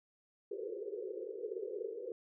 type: band-pass noise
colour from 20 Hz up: pink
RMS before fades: -42 dBFS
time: 0.51-2.12 s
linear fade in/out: 2 ms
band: 370 to 500 Hz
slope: 96 dB/octave
effects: none